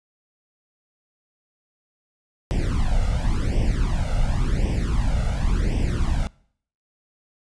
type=noise with flanger; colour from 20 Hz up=brown; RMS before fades=-21 dBFS; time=2.51-6.27 s; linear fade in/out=0 ms; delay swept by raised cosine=0.36 to 1.46 ms; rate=0.92 Hz; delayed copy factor=+0.9; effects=noise-tail reverb RT60 0.6 s tail -23 dB re dry + resampled to 22050 Hz